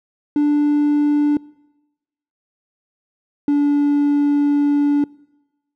triangle tone pair in turn, 293.7 / 288.8 Hz, D4 / D4, 0 / -29 cents, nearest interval unison, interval 29 cents, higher first, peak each -10 dBFS, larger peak neither, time 0.36-1.37 / 3.48-5.04 s, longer second, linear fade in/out 2 ms, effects noise-tail reverb RT60 1.0 s tail -25 dB re dry + tanh soft clip ceiling -7 dBFS

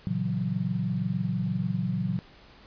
sine chord, F# dominant seventh, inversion first, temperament equal, 116.54 / 138.59 / 164.81 / 185 Hz, A#2 / C#3 / E3 / F#3, 0 / 0 / 0 / 0 cents, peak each -32 / -33 / -32 / -29 dBFS, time 0.07-2.19 s, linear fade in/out 0 ms, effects pink hiss -53 dBFS RMS until 2.66 s + resampled to 11025 Hz

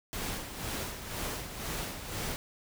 pink noise with tremolo, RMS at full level -35 dBFS, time 0.13-2.36 s, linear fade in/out 0 ms, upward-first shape sine, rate 2 Hz, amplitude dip 60%, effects none

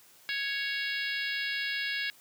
harmonic tone with a mistuned harmonic, 555 Hz, C#5, 2 cents sharp, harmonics 3 / 4 / 5 / 6 / 7 / 8 / 9, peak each -34 / -36 / -38 / -40 / -41 / -42 / -43 dBFS, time 0.29-2.1 s, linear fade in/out 0 ms, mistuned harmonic 8, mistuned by -26 cents, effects white hiss -58 dBFS RMS until 2.2 s + high-pass 100 Hz 12 dB/octave

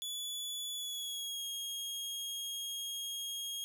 sawtooth tone with pitch glide, 3432 to 3264 Hz, A7 to G#7, -44 to -31 cents, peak -35 dBFS, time 0.02-3.64 s, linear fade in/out 0 ms, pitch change -87 cents, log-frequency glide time 0.75-1.45 s, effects 12-bit

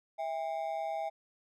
triangle ring-modulated tone, 728 Hz, F#5, 28 cents flat, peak -28 dBFS, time 0.18-1.1 s, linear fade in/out 20 ms, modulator 74.7 Hz, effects none

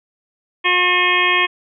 harmonic tone, 360 Hz, F#4, 47 cents flat, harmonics 1 / 2 / 3 / 5 / 6 / 7 / 8 / 9, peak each -24 / -29 / -19 / -20 / -19 / -19 / -27 / -22 dBFS, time 0.64-1.47 s, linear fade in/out 20 ms, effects none

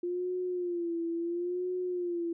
sine tone with vibrato, 349.2 Hz, F4, in tune, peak -30 dBFS, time 0.03-2.33 s, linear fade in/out 5 ms, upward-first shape sine, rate 0.73 Hz, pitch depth 74 cents each way, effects none

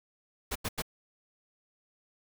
pink noise bursts, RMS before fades -33 dBFS, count 3, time 0.51-0.822 s, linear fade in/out 10 ms, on 46 ms, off 87 ms, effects none

